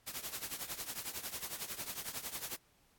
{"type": "noise with tremolo", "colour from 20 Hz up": "white", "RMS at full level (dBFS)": -39, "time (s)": [0.06, 2.57], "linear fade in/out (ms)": 20, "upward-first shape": "triangle", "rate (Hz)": 11, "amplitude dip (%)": 85, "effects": ["pink hiss -70 dBFS RMS until 2.98 s", "AAC 64 kbps"]}